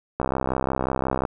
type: click train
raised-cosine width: 1 ms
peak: -9 dBFS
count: 70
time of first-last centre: 0.2-1.252 s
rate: 65.6 Hz
effects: none